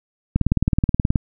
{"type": "click train", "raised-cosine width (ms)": 5, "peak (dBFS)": -4, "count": 16, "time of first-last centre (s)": [0.36, 1.158], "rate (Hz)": 18.8, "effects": []}